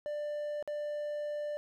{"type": "tone with dropouts", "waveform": "triangle", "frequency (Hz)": 592, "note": "D5", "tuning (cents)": 14, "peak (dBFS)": -32, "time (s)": [0.06, 1.57], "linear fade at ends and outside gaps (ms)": 0, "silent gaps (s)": [0.626, 0.676], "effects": []}